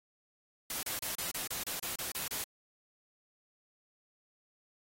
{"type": "noise bursts", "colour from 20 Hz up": "white", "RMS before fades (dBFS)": -37, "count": 11, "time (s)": [0.7, 2.44], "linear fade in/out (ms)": 2, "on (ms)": 130, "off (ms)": 31, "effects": ["AAC 48 kbps"]}